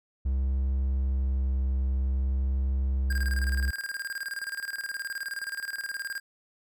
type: tone with vibrato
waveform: triangle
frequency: 66 Hz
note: C2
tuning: 16 cents sharp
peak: -22 dBFS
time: 0.25-3.71 s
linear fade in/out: 10 ms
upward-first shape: sine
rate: 0.5 Hz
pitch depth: 9 cents each way
type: tone with tremolo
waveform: square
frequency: 1607 Hz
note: G6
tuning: 43 cents sharp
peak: -31 dBFS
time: 3.1-6.2 s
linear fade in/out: 5 ms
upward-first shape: square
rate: 19 Hz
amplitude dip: 75%
effects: none